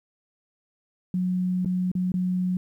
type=tone with dropouts; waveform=sine; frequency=182.4 Hz; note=F#3; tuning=24 cents flat; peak=-22 dBFS; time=1.14-2.57 s; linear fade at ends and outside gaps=2 ms; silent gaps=1.648-1.658 / 1.916-1.952 / 2.119-2.14 s; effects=10-bit